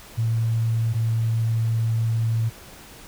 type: tone pair in turn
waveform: sine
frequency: 113.7 / 113.27 Hz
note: A#2 / A#2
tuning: -43 / -49 cents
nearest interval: unison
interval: 6 cents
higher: first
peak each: -19 dBFS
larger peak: neither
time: 0.17-0.94 / 0.94-2.5 s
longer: second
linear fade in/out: 20 ms
effects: pink hiss -44 dBFS RMS until 3.07 s